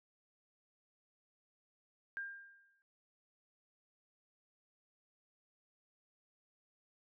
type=tone with exponential decay; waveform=sine; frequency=1600 Hz; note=G6; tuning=35 cents sharp; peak=-37 dBFS; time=2.17-2.82 s; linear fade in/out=0 ms; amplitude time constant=140 ms; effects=none